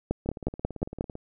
two click trains, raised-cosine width 2 ms, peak -12 / -24 dBFS, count 6 / 17, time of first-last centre 0.11-1.009 / 0.26-1.154 s, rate 5.56 / 17.9 Hz, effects none

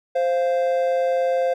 triangle tone pair together, 523.3 / 693.9 Hz, C5 / F5, 0 / -11 cents, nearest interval perfect fourth, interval 489 cents, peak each -17 / -22 dBFS, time 0.15-1.54 s, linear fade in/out 10 ms, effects none

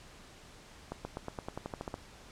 accelerating click train, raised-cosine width 1 ms, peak -23 dBFS, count 12, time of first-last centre 0.92-1.941 s, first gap 130 ms, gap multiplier 0.93, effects pink hiss -54 dBFS RMS until 2.31 s + low-pass 8000 Hz 12 dB/octave

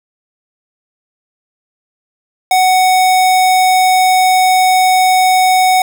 square tone, 744 Hz, F#5, 9 cents sharp, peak -8 dBFS, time 2.51-5.82 s, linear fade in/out 2 ms, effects none

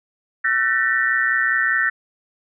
sine tone cluster, 1345 / 1519 / 1790 / 1915 Hz, E6 / F#6 / A6 / A#6, +34 / +45 / +29 / +46 cents, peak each -26 / -22 / -19 / -23 dBFS, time 0.44-1.9 s, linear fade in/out 10 ms, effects none

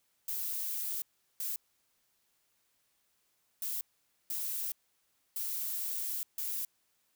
violet noise bursts at uneven times, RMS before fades -36 dBFS, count 6, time 0.28-1.02 / 1.4-1.56 / 3.62-3.81 / 4.3-4.72 / 5.36-6.23 / 6.38-6.65 s, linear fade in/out 2 ms, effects white hiss -75 dBFS RMS until 7.15 s

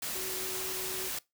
sine tone in noise, 374.3 Hz, F#4, 20 cents sharp, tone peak -41 dBFS, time 0.15-1.09 s, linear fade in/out 5 ms, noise white, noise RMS -36 dBFS, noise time 0.02-1.19 s, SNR -8 dB, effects noise-tail reverb RT60 0.2 s tail -22 dB re dry

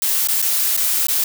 blue noise with dropouts, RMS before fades -18 dBFS, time 0.02-1.24 s, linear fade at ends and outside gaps 2 ms, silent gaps 0.274-0.285 / 0.419-0.424 / 0.767-0.774 / 1.07-1.084 s, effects none

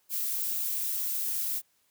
violet noise, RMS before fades -31 dBFS, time 0.09-1.62 s, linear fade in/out 50 ms, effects white hiss -70 dBFS RMS until 1.9 s + high-pass 60 Hz 12 dB/octave

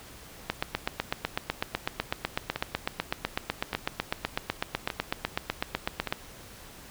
two click trains, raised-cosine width 0.3 ms, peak -14 / -10 dBFS, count 4 / 46, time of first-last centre 2.56-6.073 / 0.5-6.125 s, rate 0.854 / 8 Hz, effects pink hiss -48 dBFS RMS until 6.9 s

